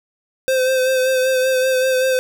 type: tone with vibrato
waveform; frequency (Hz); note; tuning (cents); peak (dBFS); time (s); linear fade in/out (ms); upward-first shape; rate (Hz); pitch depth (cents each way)
square; 518; C5; -17; -15; 0.48-2.19; 0; sine; 5.2; 27
effects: none